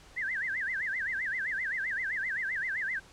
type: tone with vibrato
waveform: sine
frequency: 1798 Hz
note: A6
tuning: 37 cents sharp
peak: -30 dBFS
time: 0.16-3 s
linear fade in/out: 20 ms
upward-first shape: sine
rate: 7.7 Hz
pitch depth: 260 cents each way
effects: pink hiss -55 dBFS RMS until 3.12 s + low-pass 8000 Hz 12 dB/octave